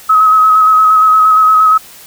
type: tone with vibrato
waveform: sine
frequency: 1276 Hz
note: D#6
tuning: 43 cents sharp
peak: -4 dBFS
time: 0.09-1.78 s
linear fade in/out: 10 ms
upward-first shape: square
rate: 8.6 Hz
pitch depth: 17 cents each way
effects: white hiss -36 dBFS RMS until 2.06 s